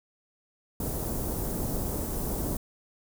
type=band-stop noise; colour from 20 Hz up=pink; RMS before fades=-31 dBFS; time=0.8-2.57 s; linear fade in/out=2 ms; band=600 to 11000 Hz; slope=12 dB/octave; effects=none